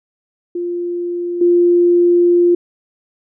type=tone with level steps; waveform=sine; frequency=349.2 Hz; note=F4; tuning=in tune; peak=-18 / -8 dBFS; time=0.55-2.55 s; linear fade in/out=5 ms; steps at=1.41 s; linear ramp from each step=5 ms; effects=none